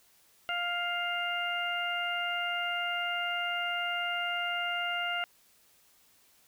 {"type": "harmonic tone", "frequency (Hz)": 701, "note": "F5", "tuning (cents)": 6, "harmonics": [1, 2, 3, 4], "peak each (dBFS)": [-36, -34, -37, -35], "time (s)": [0.49, 5.24], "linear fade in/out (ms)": 0, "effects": ["white hiss -64 dBFS RMS until 6.47 s"]}